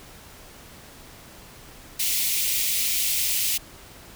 white high-pass noise, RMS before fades -24 dBFS, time 1.99-3.58 s, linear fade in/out 10 ms, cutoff 2100 Hz, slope 48 dB/octave, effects pink hiss -46 dBFS RMS until 4.15 s

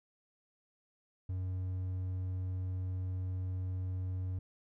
triangle tone, 92.5 Hz, F#2, in tune, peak -32 dBFS, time 1.29-4.39 s, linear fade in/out 5 ms, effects none

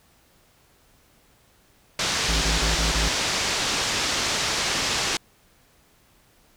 white low-pass noise, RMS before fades -25 dBFS, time 1.99-5.17 s, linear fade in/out 2 ms, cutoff 6400 Hz, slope 24 dB/octave
square tone bursts, 54.9 Hz, A1, 3 cents flat, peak -23 dBFS, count 5, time 2.28-3.088 s, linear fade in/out 10 ms, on 140 ms, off 27 ms
effects pink hiss -59 dBFS RMS until 6.56 s

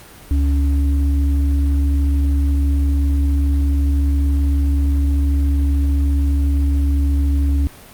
sine tone pair together, 70.3 / 281.2 Hz, C#2 / C#4, +25 / +25 cents, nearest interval 2 octaves, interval 2400 cents, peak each -13 / -24 dBFS, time 0.31-7.67 s, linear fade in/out 0 ms, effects pink hiss -41 dBFS RMS until 7.93 s + Opus 48 kbps

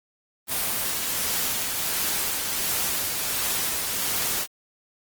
white noise with tremolo, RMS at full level -25 dBFS, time 0.47-4.47 s, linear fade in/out 50 ms, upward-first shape triangle, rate 1.4 Hz, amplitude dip 30%, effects Opus 24 kbps

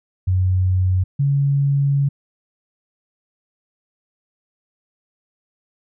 sine tone pair in turn, 92.5 / 140.2 Hz, F#2 / C#3, 0 / +20 cents, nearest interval perfect fifth, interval 720 cents, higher second, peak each -14 dBFS, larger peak neither, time 0.27-1.04 / 1.19-2.09 s, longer second, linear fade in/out 10 ms, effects none

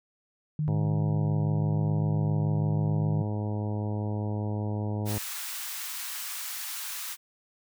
sine tone with vibrato, 152.1 Hz, D#3, 39 cents flat, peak -25 dBFS, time 0.59-3.22 s, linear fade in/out 2 ms, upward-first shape sine, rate 0.92 Hz, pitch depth 10 cents each way
harmonic tone, 105.1 Hz, G#2, 21 cents sharp, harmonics 1 / 2 / 3 / 4 / 5 / 6 / 7 / 8 / 9, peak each -29 / -35 / -39 / -41 / -43 / -45 / -46 / -47 / -48 dBFS, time 0.68-5.18 s, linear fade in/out 0 ms
white high-pass noise, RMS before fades -36 dBFS, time 5.05-7.17 s, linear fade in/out 50 ms, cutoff 920 Hz, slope 24 dB/octave
effects none

